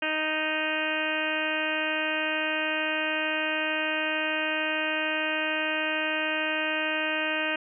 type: harmonic tone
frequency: 311.1 Hz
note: D#4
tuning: in tune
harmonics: 1 / 2 / 3 / 4 / 5 / 6 / 7 / 8 / 9 / 10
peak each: -35 / -33 / -38 / -39 / -32 / -34 / -40 / -32 / -34 / -42 dBFS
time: 0.02-7.56 s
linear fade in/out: 5 ms
effects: none